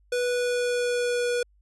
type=tone with pitch glide; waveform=square; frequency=491.2 to 485 Hz; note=B4 to B4; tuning=-9 to -31 cents; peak=-24 dBFS; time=0.12-1.43 s; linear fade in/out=5 ms; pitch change=-22 cents; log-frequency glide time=0.25-1.27 s; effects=added 50 Hz sine -58 dBFS peak until 1.61 s + resampled to 24000 Hz